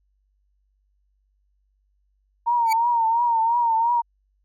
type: tone with vibrato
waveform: sine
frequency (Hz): 927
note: A#5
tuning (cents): -10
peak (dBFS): -17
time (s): 2.46-4.02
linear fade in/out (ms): 20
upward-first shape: triangle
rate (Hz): 2.9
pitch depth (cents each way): 79
type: tone with exponential growth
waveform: sawtooth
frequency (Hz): 2272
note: C#7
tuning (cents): +42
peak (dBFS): -19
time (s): 2.65-2.73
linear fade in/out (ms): 5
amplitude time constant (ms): 17
effects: added 49 Hz sine -64 dBFS peak until 4.44 s